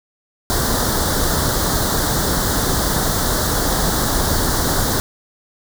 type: band-stop noise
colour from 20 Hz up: pink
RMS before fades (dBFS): -18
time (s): 0.5-5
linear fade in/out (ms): 0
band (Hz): 1800 to 3500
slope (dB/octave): 48
effects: none